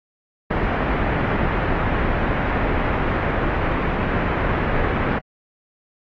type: low-pass noise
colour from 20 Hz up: pink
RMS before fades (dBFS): -21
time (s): 0.5-5.19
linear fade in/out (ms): 10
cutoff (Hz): 2100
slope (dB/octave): 24
effects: AAC 32 kbps